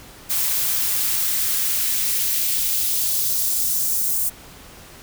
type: noise with high-pass filter sweep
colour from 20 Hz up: blue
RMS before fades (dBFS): -21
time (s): 0.29-4.3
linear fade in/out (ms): 20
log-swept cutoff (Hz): 560 to 8000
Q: 0.94
effects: pink hiss -43 dBFS RMS until 5.02 s